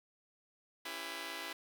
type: chord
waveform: 5% pulse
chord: C# half-diminished seventh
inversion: none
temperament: just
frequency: 277.2 / 332.6 / 399.1 / 498.9 Hz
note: C#4 / E4 / G4 / B4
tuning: 0 / +16 / +31 / +17 cents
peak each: -38 / -34 / -37 / -39 dBFS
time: 0.85-1.53 s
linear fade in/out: 5 ms
effects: none